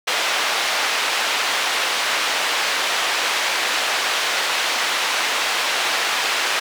white band-pass noise, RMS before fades -21 dBFS, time 0.07-6.6 s, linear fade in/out 10 ms, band 570 to 3500 Hz, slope 12 dB/octave, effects none

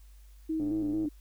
sine tone with vibrato, 307.6 Hz, D#4, 20 cents flat, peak -28 dBFS, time 0.49-1.09 s, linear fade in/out 10 ms, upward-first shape square, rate 4.5 Hz, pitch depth 56 cents each way
click train, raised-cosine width 2 ms, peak -31 dBFS, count 50, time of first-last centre 0.6-1.058 s, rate 107 Hz
effects added 50 Hz sine -50 dBFS peak until 1.2 s + white hiss -66 dBFS RMS until 1.2 s

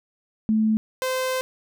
sine / sawtooth tone pair in turn, 218.1 / 516.5 Hz, A3 / C5, -15 / -22 cents, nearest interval octave + minor third, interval 1493 cents, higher second, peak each -17 / -19 dBFS, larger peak first, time 0.49-0.77 / 1.02-1.41 s, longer second, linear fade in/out 0 ms, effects none

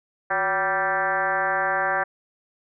sine tone with frequency modulation, 1167 Hz, D6, 11 cents flat, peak -20 dBFS, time 0.3-2.04 s, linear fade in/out 10 ms, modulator 200 Hz, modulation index 3.2, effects none

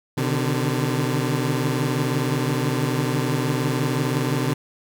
20% pulse tone cluster, 127.3 / 146.8 / 152.8 Hz, C3 / D3 / D#3, -47 / 0 / -31 cents, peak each -18 / -21 / -23 dBFS, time 0.17-4.54 s, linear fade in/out 10 ms, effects none

